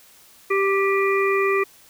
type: harmonic tone with a mistuned harmonic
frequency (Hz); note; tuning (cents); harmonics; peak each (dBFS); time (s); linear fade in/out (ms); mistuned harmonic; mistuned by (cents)
392; G4; 0; 1 / 3 / 5 / 6; -19 / -24 / -26 / -27; 0.5-1.64; 10; 6; +37
effects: white hiss -51 dBFS RMS until 1.89 s